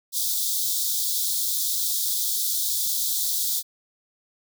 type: high-pass noise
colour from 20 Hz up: white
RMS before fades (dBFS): -25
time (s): 0.12-3.63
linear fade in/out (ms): 50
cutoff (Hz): 3400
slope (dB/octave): 96
effects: none